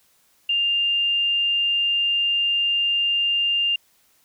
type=tone; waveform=sine; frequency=2800 Hz; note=F7; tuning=4 cents sharp; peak=-18 dBFS; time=0.49-3.76 s; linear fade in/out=5 ms; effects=white hiss -61 dBFS RMS until 4.24 s